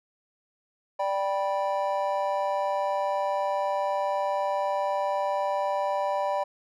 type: chord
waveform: triangle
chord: G major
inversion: second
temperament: just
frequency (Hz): 588 / 784 / 980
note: D5 / G5 / B5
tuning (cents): +2 / 0 / -14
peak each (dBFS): -26 / -28 / -28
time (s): 0.99-6.44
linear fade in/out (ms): 10
effects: none